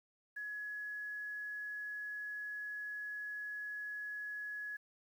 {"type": "tone with quantisation", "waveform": "sine", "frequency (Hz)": 1686, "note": "G#6", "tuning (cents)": 26, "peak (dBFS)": -40, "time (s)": [0.36, 4.77], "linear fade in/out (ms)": 10, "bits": 11, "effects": []}